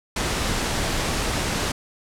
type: noise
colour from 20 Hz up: pink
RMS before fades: -24 dBFS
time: 0.16-1.72 s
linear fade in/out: 5 ms
effects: low-pass 9000 Hz 12 dB/octave